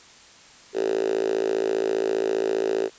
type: tone with high-pass filter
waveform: 5% pulse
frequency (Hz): 55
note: A1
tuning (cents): 0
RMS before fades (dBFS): -24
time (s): 0.73-2.9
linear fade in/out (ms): 50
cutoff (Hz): 400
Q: 8
effects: white hiss -49 dBFS RMS until 2.98 s + resampled to 16000 Hz